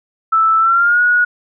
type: tone with pitch glide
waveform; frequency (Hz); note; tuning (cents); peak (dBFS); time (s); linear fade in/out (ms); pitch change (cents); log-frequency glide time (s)
sine; 1318.5 to 1454.5; E6 to F#6; 0 to -30; -9; 0.32-1.25; 10; +170; 0.59-1.01
effects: none